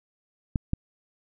clicks, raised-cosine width 5 ms, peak -12 dBFS, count 2, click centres 0.558 / 0.734 s, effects none

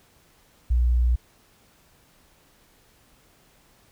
sine tone, 60.4 Hz, B1, 38 cents flat, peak -17 dBFS, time 0.7-1.16 s, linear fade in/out 10 ms, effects pink hiss -59 dBFS RMS until 3.91 s

